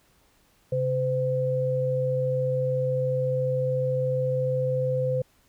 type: tone pair together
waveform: sine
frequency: 134.2 / 511.4 Hz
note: C3 / C5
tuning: +44 / -40 cents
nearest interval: octave + major seventh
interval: 2316 cents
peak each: -27 / -24 dBFS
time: 0.72-5.22 s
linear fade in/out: 5 ms
effects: pink hiss -63 dBFS RMS until 5.48 s